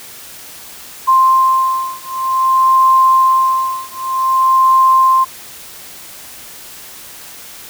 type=beating tone pair; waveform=sine; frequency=1049 / 1049.53 Hz; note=C6 / C6; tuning=+4 / +5 cents; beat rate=0.53 Hz; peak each=-12 dBFS; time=1.07-5.25 s; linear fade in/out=20 ms; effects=white hiss -34 dBFS RMS until 7.69 s